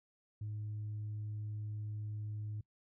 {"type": "tone", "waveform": "sine", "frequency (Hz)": 105.9, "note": "G#2", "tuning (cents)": 34, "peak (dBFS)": -37, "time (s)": [0.41, 2.61], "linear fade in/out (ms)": 5, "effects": ["noise-tail reverb RT60 0.1 s tail -24 dB re dry", "tanh soft clip ceiling -36 dBFS"]}